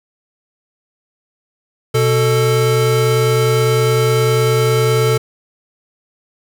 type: tone pair together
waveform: square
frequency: 124 / 441.9 Hz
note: B2 / A4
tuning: +7 / +7 cents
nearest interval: octave + minor seventh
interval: 2200 cents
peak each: -15 dBFS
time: 1.94-5.18 s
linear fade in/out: 10 ms
effects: none